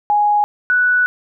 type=tone pair in turn; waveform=sine; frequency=830.6 / 1480 Hz; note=G#5 / F#6; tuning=0 / 0 cents; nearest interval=minor seventh; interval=1000 cents; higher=second; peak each=-11 dBFS; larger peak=neither; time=0.1-0.44 / 0.7-1.06 s; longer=second; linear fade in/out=0 ms; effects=none